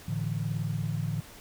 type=chord; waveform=sine; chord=A suspended fourth; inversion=none; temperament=equal with one note detuned; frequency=110 / 146.83 / 167.6 Hz; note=A2 / D3 / E3; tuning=0 / 0 / +29 cents; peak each=-32 / -32 / -34 dBFS; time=0.08-1.21 s; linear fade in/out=5 ms; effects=pink hiss -49 dBFS RMS until 1.4 s